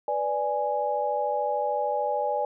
sine chord, G# diminished, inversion first, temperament equal, 493.9 / 587.3 / 830.6 Hz, B4 / D5 / G#5, 0 / 0 / 0 cents, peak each -31 / -28 / -27 dBFS, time 0.08-2.45 s, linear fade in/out 2 ms, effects none

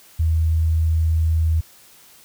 sine tone, 80.5 Hz, E2, 41 cents flat, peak -15 dBFS, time 0.19-1.61 s, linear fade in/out 10 ms, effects white hiss -49 dBFS RMS until 2.24 s

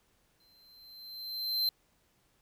square tone with exponential growth, 4107 Hz, C8, 33 cents flat, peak -26 dBFS, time 0.4-1.69 s, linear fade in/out 2 ms, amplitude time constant 280 ms, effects pink hiss -71 dBFS RMS until 2.41 s

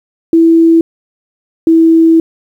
sine tone pair in turn, 329.6 / 326.8 Hz, E4 / E4, 0 / -15 cents, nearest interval unison, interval 15 cents, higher first, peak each -3 dBFS, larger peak neither, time 0.33-0.81 / 1.67-2.2 s, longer second, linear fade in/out 2 ms, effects 7-bit

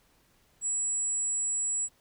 sine tone, 7800 Hz, B8, 23 cents flat, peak -27 dBFS, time 0.61-1.89 s, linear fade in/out 50 ms, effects pink hiss -66 dBFS RMS until 2 s

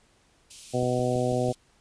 white high-pass noise, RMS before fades -44 dBFS, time 0.5-1.55 s, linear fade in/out 10 ms, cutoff 2500 Hz, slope 48 dB/octave
harmonic tone, 124.7 Hz, B2, 17 cents sharp, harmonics 1 / 2 / 3 / 4 / 5 / 6, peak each -29 / -30 / -31 / -29 / -30 / -33 dBFS, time 0.73-1.53 s, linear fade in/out 20 ms
click train, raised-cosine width 3 ms, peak -25 dBFS, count 5, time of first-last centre 0.83-1.487 s, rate 6.09 Hz
effects pink hiss -63 dBFS RMS until 1.8 s + resampled to 22050 Hz

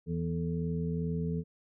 harmonic tone with a mistuned harmonic, 82.41 Hz, E2, in tune, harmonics 1 / 2 / 3 / 5, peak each -39 / -31 / -40 / -39 dBFS, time 0.06-1.44 s, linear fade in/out 50 ms, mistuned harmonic 5, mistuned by +94 cents, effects none

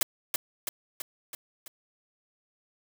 white noise with echo, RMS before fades -24 dBFS, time 0.01-0.03 s, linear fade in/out 2 ms, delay 330 ms, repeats 5, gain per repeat -4 dB, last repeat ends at 1.68 s, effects none

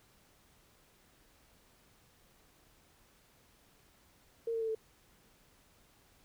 sine tone with pitch steps, 460 / 453.7 / 447.4 / 441.3 Hz, A#4 / A#4 / A4 / A4, -23 / -47 / +29 / +5 cents, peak -32 dBFS, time 4.47-4.75 s, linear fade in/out 5 ms, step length 70 ms, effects pink hiss -66 dBFS RMS until 6.24 s

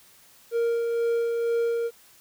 triangle tone with tremolo, 466.2 Hz, A#4, in tune, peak -19 dBFS, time 0.51-1.91 s, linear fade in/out 50 ms, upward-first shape sine, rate 2.1 Hz, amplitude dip 30%, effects white hiss -55 dBFS RMS until 2.2 s

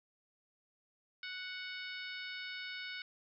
harmonic tone, 740 Hz, F#5, in tune, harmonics 2 / 3 / 4 / 5 / 6 / 7, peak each -46 / -46 / -50 / -49 / -52 / -55 dBFS, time 1.23-3.02 s, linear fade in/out 2 ms, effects none

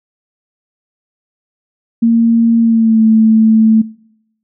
sine tone with pitch glide, 230.2 to 220.8 Hz, A#3 to A3, -22 to +6 cents, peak -6 dBFS, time 2.02-3.82 s, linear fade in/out 10 ms, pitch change -72 cents, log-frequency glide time 2.6-3.02 s, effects noise-tail reverb RT60 0.8 s tail -23 dB re dry

